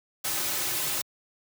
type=noise with comb filter; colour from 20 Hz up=white; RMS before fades=-29 dBFS; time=0.24-1.02 s; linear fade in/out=10 ms; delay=4.3 ms; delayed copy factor=-0.6; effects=high-pass 100 Hz 12 dB/octave